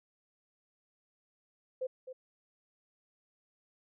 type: tone with echo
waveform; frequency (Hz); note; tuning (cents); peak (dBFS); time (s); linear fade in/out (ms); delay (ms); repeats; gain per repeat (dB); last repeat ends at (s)
sine; 515; C5; -28; -32; 1.81-1.87; 10; 260; 1; -10; 2.13
effects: none